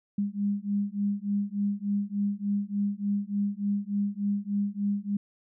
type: beating tone pair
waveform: sine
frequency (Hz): 200.9 / 204.3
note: G3 / G#3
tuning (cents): +43 / -28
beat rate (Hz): 3.4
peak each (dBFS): -29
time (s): 0.18-5.17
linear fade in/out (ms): 5
effects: none